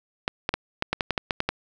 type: clicks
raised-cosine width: 0.3 ms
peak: -7 dBFS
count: 11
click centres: 0.279 / 0.491 / 0.54 / 0.824 / 0.93 / 1.008 / 1.107 / 1.178 / 1.308 / 1.404 / 1.49 s
effects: none